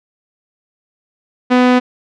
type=tone; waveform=sawtooth; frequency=250 Hz; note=B3; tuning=21 cents sharp; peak=-4 dBFS; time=1.5-1.8 s; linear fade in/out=20 ms; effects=low-pass 3000 Hz 12 dB/octave